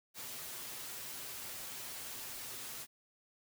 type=noise with comb filter; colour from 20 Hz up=white; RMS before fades=-45 dBFS; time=0.14-2.87 s; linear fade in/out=50 ms; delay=7.9 ms; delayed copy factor=+0.55; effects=none